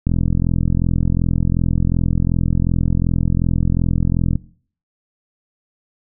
click train, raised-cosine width 5 ms, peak -5 dBFS, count 184, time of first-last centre 0.07-4.356 s, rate 42.7 Hz, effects noise-tail reverb RT60 0.5 s tail -20 dB re dry

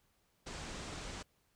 pink low-pass noise, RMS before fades -45 dBFS, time 0.46-1.23 s, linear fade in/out 10 ms, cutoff 8400 Hz, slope 48 dB/octave, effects pink hiss -75 dBFS RMS until 1.55 s

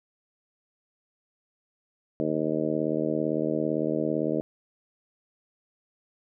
harmonic tone, 77.78 Hz, D#2, in tune, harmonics 2 / 3 / 4 / 5 / 6 / 7 / 8, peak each -35 / -32 / -29 / -33 / -32 / -33 / -33 dBFS, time 2.2-4.41 s, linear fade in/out 0 ms, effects none

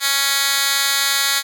10% pulse tone with high-pass filter, 277.2 Hz, C#4, in tune, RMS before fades -18 dBFS, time 0-1.43 s, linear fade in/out 50 ms, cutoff 2600 Hz, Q 1, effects none

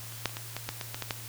clicks, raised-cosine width 0.2 ms, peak -29 / -9 / -27 / -19 / -16 / -14 / -17 / -17 / -15 / -12 dBFS, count 10, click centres 0.123 / 0.257 / 0.295 / 0.369 / 0.566 / 0.69 / 0.812 / 0.945 / 1.023 / 1.108 s, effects added 114 Hz sine -44 dBFS peak until 1.28 s + white hiss -44 dBFS RMS until 1.28 s

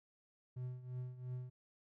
triangle tone with tremolo, 125.8 Hz, B2, 32 cents sharp, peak -37 dBFS, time 0.56-1.5 s, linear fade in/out 10 ms, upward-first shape triangle, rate 2.9 Hz, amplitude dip 80%, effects none

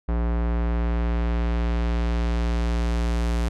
square tone with low-pass filter sweep, 58.2 Hz, A#1, 2 cents flat, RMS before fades -23 dBFS, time 0.08-3.49 s, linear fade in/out 10 ms, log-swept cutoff 1400 to 9700 Hz, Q 0.72, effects none

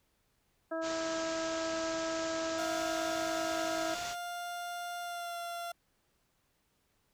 harmonic tone, 325.4 Hz, E4, 22 cents flat, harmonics 1 / 2 / 3 / 4 / 5, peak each -39 / -35 / -48 / -43 / -45 dBFS, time 0.71-3.95 s, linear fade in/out 10 ms
white low-pass noise, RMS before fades -43 dBFS, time 0.81-4.16 s, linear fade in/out 50 ms, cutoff 7300 Hz, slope 96 dB/octave
30% pulse tone with pitch glide, 701 to 689.4 Hz, F5 to F5, +6 to -23 cents, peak -35 dBFS, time 2.58-5.72 s, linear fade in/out 5 ms, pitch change -29 cents, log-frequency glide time 5-5.37 s
effects pink hiss -75 dBFS RMS until 7.13 s

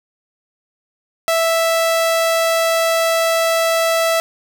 sawtooth tone, 659 Hz, E5, 1 cent flat, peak -10 dBFS, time 1.28-4.2 s, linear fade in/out 0 ms, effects none

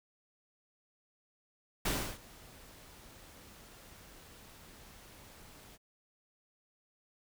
pink noise with ADSR envelope, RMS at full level -32 dBFS, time 1.85-5.78 s, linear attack 7 ms, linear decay 320 ms, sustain -23 dB, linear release 33 ms, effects none

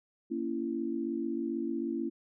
sine chord, A# diminished, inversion none, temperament just, 233.1 / 279.7 / 335.6 Hz, A#3 / C#4 / E4, 0 / +16 / +31 cents, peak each -36 / -36 / -34 dBFS, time 0.3-2.1 s, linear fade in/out 20 ms, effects none

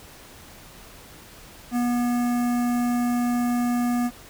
square tone with notch filter, 242.2 Hz, B3, 34 cents flat, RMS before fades -23 dBFS, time 1.71-4.11 s, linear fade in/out 50 ms, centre 3600 Hz, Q 0.54, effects pink hiss -46 dBFS RMS until 4.29 s

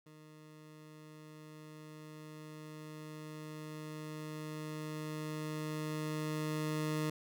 20% pulse tone with level ramp, 154.1 Hz, D#3, 16 cents flat, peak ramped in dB -50 to -28 dBFS, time 0.06-7.1 s, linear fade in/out 5 ms, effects none

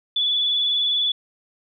sine tone with vibrato, 3435 Hz, A7, 42 cents flat, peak -18 dBFS, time 0.16-1.12 s, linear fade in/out 5 ms, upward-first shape triangle, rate 20 Hz, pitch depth 41 cents each way, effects none

